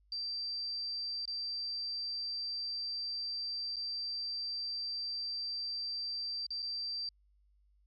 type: tone with dropouts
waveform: sine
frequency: 4691 Hz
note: D8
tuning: 3 cents flat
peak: -35 dBFS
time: 0.12-7.09 s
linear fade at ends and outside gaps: 2 ms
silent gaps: 1.255-1.277 / 3.76-3.766 / 6.466-6.505 / 6.622-6.626 s
effects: added 50 Hz sine -65 dBFS peak until 7.86 s + MP3 96 kbps